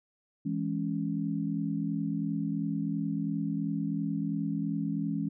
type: chord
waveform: sine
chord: C# minor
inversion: first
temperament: equal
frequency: 164.81 / 207.7 / 277.2 Hz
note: E3 / G#3 / C#4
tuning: 0 / 0 / 0 cents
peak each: -33 dBFS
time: 0.45-5.29 s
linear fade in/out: 10 ms
effects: none